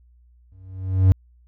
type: tone with exponential growth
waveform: triangle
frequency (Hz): 94.1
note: F#2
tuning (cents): +30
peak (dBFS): -6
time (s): 0.52-1.12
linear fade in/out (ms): 0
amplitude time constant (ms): 130
effects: added 60 Hz sine -51 dBFS peak until 1.47 s